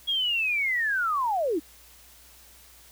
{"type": "linear sweep", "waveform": "sine", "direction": "down", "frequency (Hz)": [3322, 277.2], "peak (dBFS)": -23, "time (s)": [0.07, 1.6], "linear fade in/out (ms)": 20, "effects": ["added 60 Hz sine -58 dBFS peak until 2.91 s", "white hiss -53 dBFS RMS until 2.91 s"]}